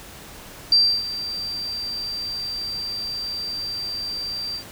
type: tone with ADSR envelope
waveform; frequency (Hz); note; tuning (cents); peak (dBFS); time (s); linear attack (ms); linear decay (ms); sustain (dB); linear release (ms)
sine; 4699; D8; 0; -11; 0.72-4.64; 3; 300; -15; 89
effects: pink hiss -41 dBFS RMS until 4.71 s